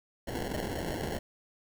violet noise with sample-and-hold, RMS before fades -35 dBFS, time 0.27-1.19 s, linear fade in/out 10 ms, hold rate 1225 Hz, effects none

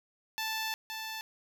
10% pulse tone pair in turn, 880 / 880 Hz, A5 / A5, 0 / 0 cents, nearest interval unison, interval 0 cents, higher neither, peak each -24 / -29 dBFS, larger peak first, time 0.38-0.74 / 0.9-1.21 s, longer first, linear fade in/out 0 ms, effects none

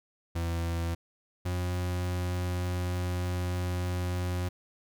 40% pulse tone pair in turn, 84.4 / 89.67 Hz, E2 / F2, +41 / +46 cents, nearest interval minor second, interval 105 cents, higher second, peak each -28 dBFS, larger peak neither, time 0.35-0.95 / 1.45-4.49 s, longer second, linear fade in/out 10 ms, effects none

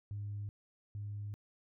sine tone pair in turn, 102.6 / 103.02 Hz, G#2 / G#2, -21 / -13 cents, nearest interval unison, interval 8 cents, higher second, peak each -37 / -38 dBFS, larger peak first, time 0.11-0.49 / 0.95-1.34 s, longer second, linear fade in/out 0 ms, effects tanh soft clip ceiling -34 dBFS

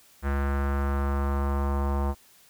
square tone with low-pass filter sweep, 69.8 Hz, C#2, 13 cents sharp, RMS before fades -26 dBFS, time 0.22-2.15 s, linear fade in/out 50 ms, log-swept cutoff 1600 to 970 Hz, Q 2.6, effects white hiss -57 dBFS RMS until 2.49 s

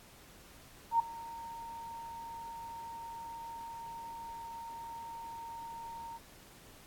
sine tone with ADSR envelope, 922 Hz, A#5, 19 cents flat, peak -22 dBFS, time 0.91-6.19 s, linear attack 85 ms, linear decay 8 ms, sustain -20 dB, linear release 35 ms, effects pink hiss -57 dBFS RMS until 6.86 s + AAC 64 kbps

